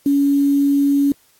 sine tone with quantisation, 281.5 Hz, C#4, 27 cents sharp, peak -12 dBFS, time 0.06-1.12 s, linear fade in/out 2 ms, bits 6, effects white hiss -56 dBFS RMS until 1.39 s + AAC 64 kbps

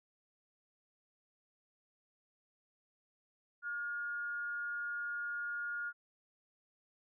sine tone with amplitude modulation, 1424 Hz, F6, 33 cents sharp, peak -35 dBFS, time 3.62-5.93 s, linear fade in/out 50 ms, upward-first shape sine, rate 279 Hz, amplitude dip 35%, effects none

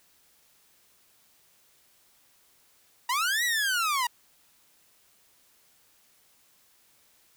sawtooth linear two-way sweep, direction up then down, 933 to 1975.5 to 933 Hz, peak -21 dBFS, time 3.09-4.07 s, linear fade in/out 5 ms, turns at 3.44 s, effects white hiss -63 dBFS RMS until 7.36 s

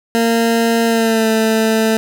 20% pulse tone with pitch glide, 230 to 221.4 Hz, A#3 to A3, -23 to +11 cents, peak -7 dBFS, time 0.15-1.97 s, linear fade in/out 0 ms, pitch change -66 cents, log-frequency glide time 0.85-1.28 s, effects none

